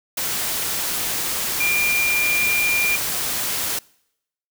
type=tone in noise; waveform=sine; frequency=2394 Hz; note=D7; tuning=33 cents sharp; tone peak=-18 dBFS; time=1.6-2.96 s; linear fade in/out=5 ms; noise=white; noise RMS=-24 dBFS; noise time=0.17-3.79 s; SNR=+3 dB; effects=noise-tail reverb RT60 0.8 s tail -25 dB re dry